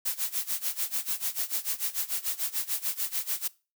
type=noise with tremolo; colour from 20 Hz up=blue; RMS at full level=-28 dBFS; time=0.05-3.48 s; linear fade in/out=10 ms; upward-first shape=sine; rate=6.8 Hz; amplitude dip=90%; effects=noise-tail reverb RT60 0.3 s tail -21 dB re dry

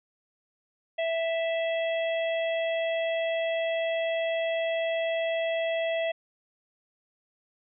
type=harmonic tone; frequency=659 Hz; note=E5; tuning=1 cent flat; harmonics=1 / 3 / 4 / 5; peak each=-26 / -36 / -38 / -40 dBFS; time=0.98-6.12 s; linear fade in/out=10 ms; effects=none

